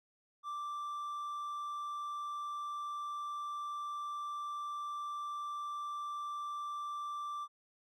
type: tone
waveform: triangle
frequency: 1174.7 Hz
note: D6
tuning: in tune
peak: -36 dBFS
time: 0.43-7.48 s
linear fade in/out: 50 ms
effects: none